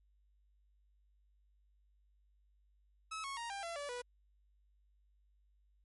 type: tone with pitch steps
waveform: sawtooth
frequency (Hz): 1292 / 1099.1 / 934.9 / 795.3 / 676.6 / 575.5 / 489.6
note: E6 / C#6 / A#5 / G5 / E5 / D5 / B4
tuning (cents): -35 / -15 / +5 / +25 / +45 / -35 / -15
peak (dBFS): -37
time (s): 3.11-4.02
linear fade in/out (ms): 10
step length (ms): 130
effects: added 50 Hz sine -68 dBFS peak until 5.84 s + MP3 48 kbps